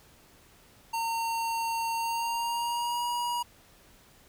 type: tone with pitch glide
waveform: square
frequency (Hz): 915 to 959.9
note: A#5 to B5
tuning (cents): -32 to -50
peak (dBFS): -29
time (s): 0.93-3.43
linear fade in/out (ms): 10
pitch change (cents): +82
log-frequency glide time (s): 1.94-3.05
effects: pink hiss -58 dBFS RMS until 4.28 s